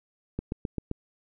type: click train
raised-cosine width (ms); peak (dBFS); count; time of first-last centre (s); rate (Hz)
3; -17; 5; 0.39-0.914; 7.64
effects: none